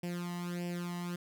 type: tone with flanger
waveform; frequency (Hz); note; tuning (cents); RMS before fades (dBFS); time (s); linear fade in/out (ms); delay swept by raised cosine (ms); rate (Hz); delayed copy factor
sawtooth; 175.2; F3; +6; -38; 0.03-1.16; 5; 0.38 to 1.02; 1.6; +0.8
effects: none